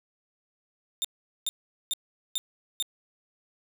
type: tone bursts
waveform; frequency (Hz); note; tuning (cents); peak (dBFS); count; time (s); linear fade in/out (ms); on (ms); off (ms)
sawtooth; 3625; A#7; -49; -23; 5; 1.02-2.825; 0; 25; 420
effects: none